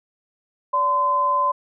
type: tone pair together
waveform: sine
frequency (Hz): 576 / 1026.3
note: D5 / C6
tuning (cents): -34 / -34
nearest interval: minor seventh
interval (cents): 1000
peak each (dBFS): -27 / -17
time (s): 0.73-1.52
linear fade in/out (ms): 10
effects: none